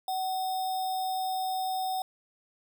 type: tone with sample-and-hold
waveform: sine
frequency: 752 Hz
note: F#5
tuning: 28 cents sharp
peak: -28 dBFS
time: 0.08-2.02 s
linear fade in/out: 2 ms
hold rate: 4410 Hz
effects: none